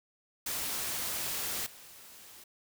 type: noise with level steps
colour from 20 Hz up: white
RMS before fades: -35 / -52 dBFS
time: 0.46-2.44 s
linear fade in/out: 5 ms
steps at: 1.66 s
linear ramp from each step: 5 ms
effects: none